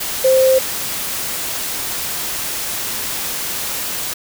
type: tone in noise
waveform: sine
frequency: 523.3 Hz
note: C5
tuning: in tune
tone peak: -9 dBFS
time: 0.24-0.59 s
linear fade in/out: 10 ms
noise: white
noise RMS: -23 dBFS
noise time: 0-4.14 s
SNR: +11 dB
effects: none